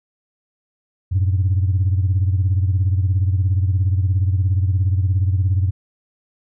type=beating tone pair; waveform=sine; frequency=92 / 109 Hz; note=F#2 / A2; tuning=-9 / -16 cents; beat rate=17 Hz; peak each=-14 / -20 dBFS; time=1.11-5.71 s; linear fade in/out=20 ms; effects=tanh soft clip ceiling -10 dBFS